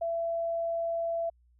sine tone, 670 Hz, E5, 28 cents sharp, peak -28 dBFS, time 0.01-1.3 s, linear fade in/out 10 ms, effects added 60 Hz sine -61 dBFS peak until 1.59 s

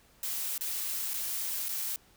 blue noise with dropouts, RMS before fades -34 dBFS, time 0.23-1.96 s, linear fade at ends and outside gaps 1 ms, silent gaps 0.579-0.609 / 1.135-1.14 / 1.685-1.691 s, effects pink hiss -62 dBFS RMS until 2.16 s

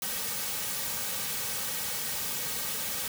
white noise with comb filter, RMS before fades -33 dBFS, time 0.02-3.08 s, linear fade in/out 2 ms, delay 2.9 ms, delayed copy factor -0.75, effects none

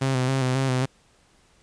sawtooth tone with vibrato, 130.81 Hz, C3, in tune, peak -17 dBFS, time 0.01-0.86 s, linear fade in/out 10 ms, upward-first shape square, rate 3.7 Hz, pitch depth 38 cents each way, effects pink hiss -60 dBFS RMS until 1.62 s + resampled to 22050 Hz

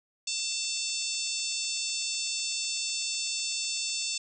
harmonic tone, 892 Hz, A5, 23 cents sharp, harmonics 3 / 4 / 5 / 6 / 7 / 8 / 9, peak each -38 / -38 / -36 / -37 / -39 / -37 / -38 dBFS, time 0.27-4.18 s, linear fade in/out 5 ms, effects none

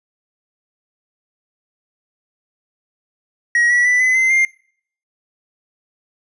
triangle tone with pitch steps, 1900 / 1939.9 / 1980.7 / 2022 / 2065 / 2108 Hz, A#6 / B6 / B6 / B6 / C7 / C7, +33 / -32 / +5 / +40 / -23 / +12 cents, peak -10 dBFS, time 3.55-4.45 s, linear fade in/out 2 ms, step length 150 ms, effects noise-tail reverb RT60 0.6 s tail -24 dB re dry + resampled to 24000 Hz

